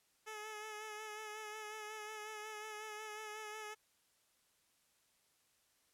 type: tone with vibrato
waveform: 10% pulse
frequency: 428.4 Hz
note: A4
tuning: 46 cents flat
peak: -37 dBFS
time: 0.26-3.75 s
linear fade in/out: 20 ms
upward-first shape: sine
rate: 5.5 Hz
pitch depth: 32 cents each way
effects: white hiss -75 dBFS RMS until 5.93 s + low-pass 12000 Hz 12 dB/octave